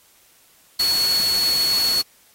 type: tone in noise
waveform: sine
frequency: 4379 Hz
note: C#8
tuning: 22 cents flat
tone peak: -17 dBFS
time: 0.79-2.02 s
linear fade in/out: 10 ms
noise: white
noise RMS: -27 dBFS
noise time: 0.79-2.02 s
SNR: +7 dB
effects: white hiss -55 dBFS RMS until 2.34 s + AAC 48 kbps